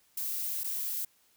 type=noise with dropouts; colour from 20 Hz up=violet; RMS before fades=-34 dBFS; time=0.17-1.05 s; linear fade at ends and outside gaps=5 ms; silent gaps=0.635-0.642 s; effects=white hiss -67 dBFS RMS until 1.36 s